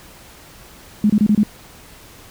sine tone bursts, 210 Hz, G#3, 19 cents sharp, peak -10 dBFS, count 5, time 1.04-1.433 s, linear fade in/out 2 ms, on 57 ms, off 27 ms, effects pink hiss -43 dBFS RMS until 2.3 s

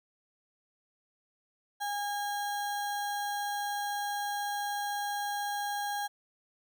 sine tone with sample-and-hold, 817 Hz, G#5, 29 cents flat, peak -31 dBFS, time 1.8-6.08 s, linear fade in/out 20 ms, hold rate 2450 Hz, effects none

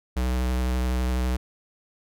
square tone with vibrato, 62.7 Hz, B1, 27 cents sharp, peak -23 dBFS, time 0.16-1.37 s, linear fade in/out 10 ms, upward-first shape triangle, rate 12 Hz, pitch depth 24 cents each way, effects none

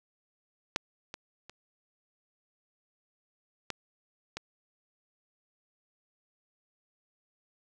clicks, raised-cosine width 0.2 ms, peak -10 / -22 / -29 / -16 / -19 dBFS, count 5, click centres 0.761 / 1.141 / 1.496 / 3.703 / 4.37 s, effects none

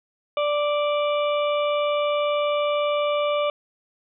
harmonic tone, 587.3 Hz, D5, in tune, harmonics 1 / 2 / 4 / 5 / 6, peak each -21 / -27 / -33 / -35 / -37 dBFS, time 0.37-3.5 s, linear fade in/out 2 ms, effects none

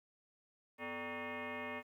sine tone with frequency modulation, 781 Hz, G5, 7 cents flat, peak -40 dBFS, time 0.78-1.83 s, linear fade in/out 50 ms, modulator 343 Hz, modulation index 4.9, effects 12-bit

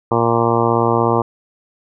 harmonic tone, 116.54 Hz, A#2, in tune, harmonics 1 / 2 / 3 / 4 / 5 / 6 / 7 / 8 / 9 / 10, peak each -21 / -22 / -20 / -19 / -24 / -24 / -23 / -22 / -22 / -24 dBFS, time 0.11-1.22 s, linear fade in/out 5 ms, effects none

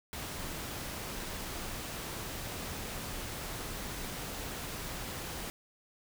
pink noise, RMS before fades -40 dBFS, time 0.13-5.5 s, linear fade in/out 0 ms, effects none

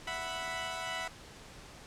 15% pulse chord, E suspended second, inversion none, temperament equal, 659.3 / 740 / 987.8 Hz, E5 / F#5 / B5, 0 / 0 / 0 cents, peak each -34 dBFS, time 0.07-1.08 s, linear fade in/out 5 ms, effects pink hiss -51 dBFS RMS until 1.86 s + low-pass 8000 Hz 12 dB/octave

